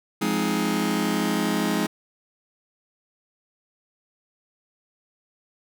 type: chord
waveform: sawtooth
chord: F minor seventh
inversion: none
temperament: just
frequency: 174.61 / 209.5 / 261.9 / 314.3 Hz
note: F3 / Ab3 / C4 / Eb4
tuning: 0 / +15 / +2 / +18 cents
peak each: -25 / -21 / -25 / -23 dBFS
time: 0.21-1.87 s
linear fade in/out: 10 ms
effects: none